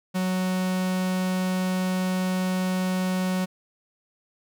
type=tone; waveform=45% pulse; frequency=185 Hz; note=F#3; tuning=in tune; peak=-23 dBFS; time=0.14-3.46 s; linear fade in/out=20 ms; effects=none